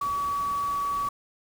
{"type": "tone in noise", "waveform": "sine", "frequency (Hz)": 1137, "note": "C#6", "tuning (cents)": 44, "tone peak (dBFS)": -25, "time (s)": [0.01, 1.09], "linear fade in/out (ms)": 5, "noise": "pink", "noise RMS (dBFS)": -43, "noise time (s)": [0.01, 1.09], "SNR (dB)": 15, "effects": []}